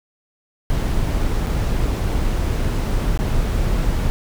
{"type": "noise with dropouts", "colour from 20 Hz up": "brown", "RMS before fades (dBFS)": -19, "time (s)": [0.7, 4.1], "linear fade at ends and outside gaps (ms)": 0, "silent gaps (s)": [[1.464, 1.47], [3.175, 3.19]], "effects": []}